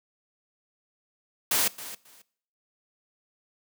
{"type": "noise with echo", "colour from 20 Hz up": "white", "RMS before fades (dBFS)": -24, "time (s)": [1.51, 1.68], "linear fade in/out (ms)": 5, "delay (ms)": 270, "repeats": 2, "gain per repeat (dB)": -15, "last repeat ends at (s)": 2.22, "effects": ["noise-tail reverb RT60 0.6 s tail -21 dB re dry", "high-pass 150 Hz 12 dB/octave"]}